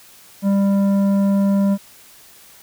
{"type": "tone with tanh clipping", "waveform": "sine", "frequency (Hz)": 198.1, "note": "G3", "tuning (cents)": 18, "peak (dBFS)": -15, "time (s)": [0.42, 1.78], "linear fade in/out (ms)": 50, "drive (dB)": 10, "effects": ["white hiss -46 dBFS RMS until 2.62 s"]}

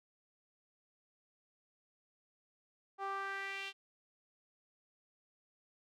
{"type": "tone with band-pass filter sweep", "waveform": "sawtooth", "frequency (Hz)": 392, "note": "G4", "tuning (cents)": 0, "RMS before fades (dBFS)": -41, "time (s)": [2.98, 3.73], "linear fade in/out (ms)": 50, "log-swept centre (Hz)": [920, 3100], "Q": 3, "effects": []}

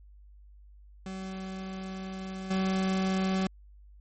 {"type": "tone with level steps", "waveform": "40% pulse", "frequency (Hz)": 189.6, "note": "F#3", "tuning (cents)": 43, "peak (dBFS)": [-35, -25], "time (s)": [1.06, 3.47], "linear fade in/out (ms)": 2, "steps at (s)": 2.5, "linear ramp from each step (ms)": 10, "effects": ["added 50 Hz sine -50 dBFS peak until 4 s", "MP3 32 kbps"]}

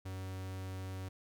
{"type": "tone", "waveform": "45% pulse", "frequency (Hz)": 94.3, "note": "F#2", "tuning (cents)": 33, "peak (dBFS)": -40, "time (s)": [0.05, 1.09], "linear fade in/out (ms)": 10, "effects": []}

